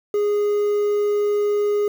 triangle tone with quantisation, 413.4 Hz, G#4, 8 cents flat, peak -15 dBFS, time 0.14-1.88 s, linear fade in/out 2 ms, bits 7, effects none

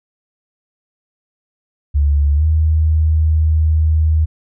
sine tone with pitch glide, 72 to 78.52 Hz, D2 to D#2, -34 to +16 cents, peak -10 dBFS, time 1.94-4.26 s, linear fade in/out 20 ms, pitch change +150 cents, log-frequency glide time 2.35-2.44 s, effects none

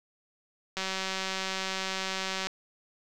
click train, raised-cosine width 0.2 ms, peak -15 dBFS, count 324, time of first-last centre 0.77-2.47 s, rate 190 Hz, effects none

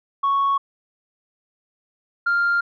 sine tone pair in turn, 1108.7 / 1396.9 Hz, C#6 / F6, 0 / 0 cents, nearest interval major third, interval 400 cents, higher second, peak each -15 dBFS, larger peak neither, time 0.23-0.58 / 2.26-2.61 s, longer neither, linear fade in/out 10 ms, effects tanh soft clip ceiling -14 dBFS

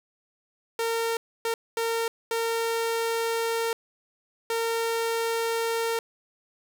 sawtooth tone bursts at uneven times, 458 Hz, A#4, 31 cents flat, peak -21 dBFS, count 5, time 0.79-1.17 / 1.45-1.54 / 1.77-2.08 / 2.31-3.73 / 4.5-5.99 s, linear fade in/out 2 ms, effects none

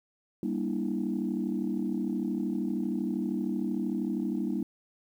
sine chord, E half-diminished seventh, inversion first, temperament just, 197.78 / 237.3 / 296.7 / 329.6 Hz, G3 / Bb3 / D4 / E4, +16 / +31 / +18 / 0 cents, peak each -32 / -32 / -34 / -34 dBFS, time 0.43-4.63 s, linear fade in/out 2 ms, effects tanh soft clip ceiling -20 dBFS + 10-bit

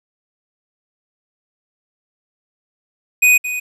square tone with echo, 2489 Hz, D#7, in tune, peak -9 dBFS, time 3.22-3.38 s, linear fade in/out 10 ms, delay 220 ms, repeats 1, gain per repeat -12 dB, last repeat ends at 3.6 s, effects resampled to 32000 Hz + 8-bit

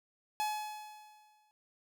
45% pulse tone with exponential decay, 850 Hz, G#5, 40 cents sharp, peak -30 dBFS, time 0.4-1.51 s, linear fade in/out 0 ms, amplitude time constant 240 ms, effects none

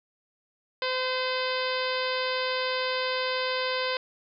harmonic tone with a mistuned harmonic, 513 Hz, C5, 34 cents flat, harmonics 1 / 2 / 3 / 4 / 5 / 6 / 7 / 8 / 9 / 10, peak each -30 / -33 / -35 / -36 / -37 / -38 / -38 / -39 / -40 / -40 dBFS, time 0.82-3.97 s, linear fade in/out 2 ms, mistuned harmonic 10, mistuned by -60 cents, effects none

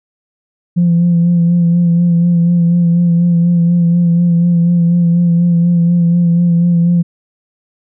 sine tone with vibrato, 171.8 Hz, F3, 28 cents flat, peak -6 dBFS, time 0.76-7.03 s, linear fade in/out 20 ms, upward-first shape sine, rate 4.1 Hz, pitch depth 29 cents each way, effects tanh soft clip ceiling -4 dBFS

